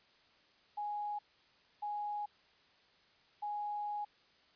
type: tone bursts at uneven times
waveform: sine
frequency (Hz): 830.6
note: G#5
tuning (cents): 0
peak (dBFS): -36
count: 3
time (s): 0.77-1.19 / 1.82-2.26 / 3.42-4.05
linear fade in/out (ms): 10
effects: white hiss -67 dBFS RMS until 4.55 s + resampled to 11025 Hz